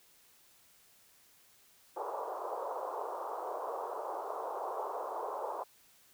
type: band-pass noise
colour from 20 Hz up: white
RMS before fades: -39 dBFS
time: 1.96-5.64 s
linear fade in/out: 10 ms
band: 400 to 1100 Hz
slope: 48 dB/octave
effects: white hiss -64 dBFS RMS until 6.13 s